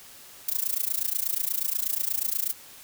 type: noise with amplitude modulation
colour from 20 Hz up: violet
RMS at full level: -24 dBFS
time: 0.48-2.53 s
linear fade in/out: 5 ms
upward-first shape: sine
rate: 28.3 Hz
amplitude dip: 95%
effects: white hiss -48 dBFS RMS until 2.83 s